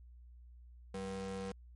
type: ring-modulated tone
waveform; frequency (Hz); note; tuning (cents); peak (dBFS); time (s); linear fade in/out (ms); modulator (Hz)
square; 144.8; D3; -24; -37; 0.94-1.52; 5; 337
effects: added 60 Hz sine -53 dBFS peak until 1.75 s + MP3 48 kbps